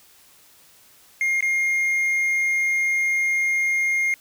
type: tone with dropouts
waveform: triangle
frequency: 2128 Hz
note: C7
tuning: 29 cents sharp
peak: -17 dBFS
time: 1.21-4.14 s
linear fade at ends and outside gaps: 1 ms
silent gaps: 1.407-1.425 s
effects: white hiss -53 dBFS RMS until 4.2 s